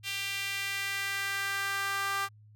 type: tone with high-pass filter sweep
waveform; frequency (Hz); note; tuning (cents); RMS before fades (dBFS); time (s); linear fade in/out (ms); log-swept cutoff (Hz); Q
sawtooth; 395; G4; +13; -33; 0.03-2.29; 50; 2700 to 1200; 2.4
effects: added 106 Hz sine -53 dBFS peak until 2.55 s